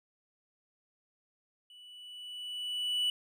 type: tone with level ramp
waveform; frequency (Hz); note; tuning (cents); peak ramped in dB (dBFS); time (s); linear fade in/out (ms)
triangle; 2960; F#7; 0; -51 to -25; 1.7-3.1; 2
effects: none